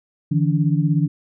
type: tone cluster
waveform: sine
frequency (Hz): 149.4 / 165.9 / 287.5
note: D3 / E3 / D4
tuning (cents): +30 / +11 / -37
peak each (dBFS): -18 / -19 / -24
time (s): 0.31-1.08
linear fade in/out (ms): 10
effects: none